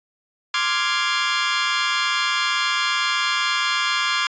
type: chord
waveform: 20% pulse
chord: D half-diminished seventh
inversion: third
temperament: equal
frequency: 1046.5 / 1174.7 / 1396.9 / 1661.2 Hz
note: C6 / D6 / F6 / Ab6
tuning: 0 / 0 / 0 / 0 cents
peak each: -20 dBFS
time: 0.54-4.27 s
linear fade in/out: 2 ms
effects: resampled to 16000 Hz